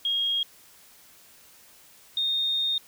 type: tone pair in turn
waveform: sine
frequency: 3263 / 3680 Hz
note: G#7 / A#7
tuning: -31 / -23 cents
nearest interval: major second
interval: 208 cents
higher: second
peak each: -23 dBFS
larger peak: neither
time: 0.05-0.43 / 2.17-2.78 s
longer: second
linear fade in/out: 2 ms
effects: white hiss -54 dBFS RMS until 2.87 s